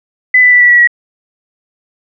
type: tone with pitch steps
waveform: sine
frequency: 2005 / 1987.7 / 1970.6 / 1953.6 / 1936.7 / 1920 Hz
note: B6 / B6 / B6 / B6 / B6 / B6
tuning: +26 / +11 / -4 / -19 / -34 / -49 cents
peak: -3 dBFS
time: 0.34-0.874 s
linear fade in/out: 5 ms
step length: 89 ms
effects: none